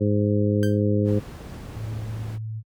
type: harmonic tone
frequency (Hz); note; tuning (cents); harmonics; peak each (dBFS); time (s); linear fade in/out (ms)
103.83; G#2; 0; 1 / 2 / 3 / 4 / 5; -21 / -24 / -26 / -27 / -28; 0-1.2; 20
type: tone with exponential decay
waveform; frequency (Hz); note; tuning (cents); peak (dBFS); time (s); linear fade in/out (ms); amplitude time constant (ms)
sawtooth; 1568; G6; 0; -26; 0.63-0.81; 0; 37
type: noise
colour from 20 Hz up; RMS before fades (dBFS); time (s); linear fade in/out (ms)
brown; -34; 1.04-2.39; 50
type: tone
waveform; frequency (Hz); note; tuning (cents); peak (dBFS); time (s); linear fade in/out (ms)
sine; 110; A2; 0; -28; 1.75-2.63; 50
effects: high-pass 60 Hz 12 dB/octave